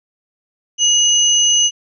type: tone pair together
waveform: sine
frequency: 2895 / 6134 Hz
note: F#7 / G8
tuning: -38 / -38 cents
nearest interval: octave + minor second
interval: 1300 cents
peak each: -13 dBFS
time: 0.78-1.71 s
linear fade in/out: 50 ms
effects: none